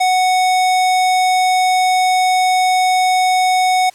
square tone, 740 Hz, F#5, in tune, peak -12 dBFS, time 0-3.9 s, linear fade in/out 10 ms, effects white hiss -47 dBFS RMS until 3.94 s + low-pass 10000 Hz 12 dB/octave

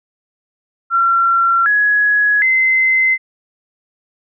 sine tone with pitch steps, 1364 / 1677 / 2060 Hz, F6 / G#6 / C7, -41 / +16 / -28 cents, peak -10 dBFS, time 0.9-3.18 s, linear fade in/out 50 ms, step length 760 ms, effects none

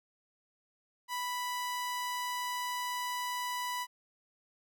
sawtooth tone, 987.8 Hz, B5, in tune, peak -30 dBFS, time 1.08-3.87 s, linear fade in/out 50 ms, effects none

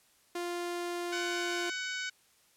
sawtooth tone, 349.2 Hz, F4, in tune, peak -30 dBFS, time 0.35-1.7 s, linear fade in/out 5 ms
harmonic tone, 749 Hz, F#5, 21 cents sharp, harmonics 2 / 3 / 4 / 5 / 6 / 7 / 8 / 9 / 10, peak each -37 / -41 / -43 / -45 / -47 / -48 / -49 / -50 / -51 dBFS, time 1.12-2.1 s, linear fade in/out 10 ms
effects white hiss -66 dBFS RMS until 2.56 s + low-pass 12000 Hz 12 dB/octave

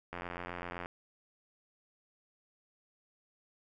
click train, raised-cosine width 0.5 ms, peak -25 dBFS, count 65, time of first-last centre 0.13-0.859 s, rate 87.8 Hz, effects none

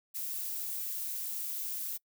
violet noise, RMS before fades -37 dBFS, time 0.14-1.98 s, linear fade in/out 20 ms, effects noise-tail reverb RT60 0.1 s tail -25 dB re dry

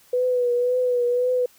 sine tone with vibrato, 493.5 Hz, B4, 1 cent flat, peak -18 dBFS, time 0.13-1.46 s, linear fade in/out 5 ms, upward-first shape triangle, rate 1.9 Hz, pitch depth 44 cents each way, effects white hiss -55 dBFS RMS until 1.58 s

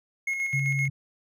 triangle tone with tremolo, 2164 Hz, C#7, 42 cents flat, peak -23 dBFS, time 0.27-0.88 s, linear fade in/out 5 ms, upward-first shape square, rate 7.7 Hz, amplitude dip 40%
sine tone, 138.59 Hz, C#3, in tune, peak -25 dBFS, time 0.53-0.9 s, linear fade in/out 10 ms
effects none

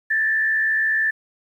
sine tone with frequency modulation, 1760 Hz, A6, in tune, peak -17 dBFS, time 0.1-1.11 s, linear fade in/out 10 ms, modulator 74.1 Hz, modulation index 0.61, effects 9-bit

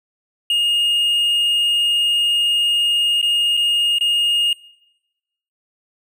triangle tone with dropouts, 2847 Hz, F7, 33 cents sharp, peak -13 dBFS, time 0.5-4.53 s, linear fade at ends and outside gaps 2 ms, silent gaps 3.215-3.227 / 3.569-3.573 / 3.985-4.009 s, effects noise-tail reverb RT60 1.0 s tail -22 dB re dry

